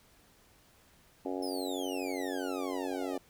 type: harmonic tone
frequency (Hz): 92.4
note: F#2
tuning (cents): -2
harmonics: 3 / 4 / 5 / 6 / 7 / 8 / 9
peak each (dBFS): -37 / -39 / -41 / -43 / -44 / -45 / -46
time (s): 1.25-3.18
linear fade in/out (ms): 5
type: exponential sweep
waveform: sawtooth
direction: down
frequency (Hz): 5360 to 578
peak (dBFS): -39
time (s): 1.42-3.18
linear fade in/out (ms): 10
effects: pink hiss -63 dBFS RMS until 3.29 s